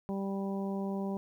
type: harmonic tone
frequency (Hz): 195.9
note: G3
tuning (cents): -1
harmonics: 1 / 2 / 3 / 4 / 5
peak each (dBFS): -33 / -39 / -43 / -45 / -47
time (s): 0.09-1.17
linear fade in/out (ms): 0
effects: 11-bit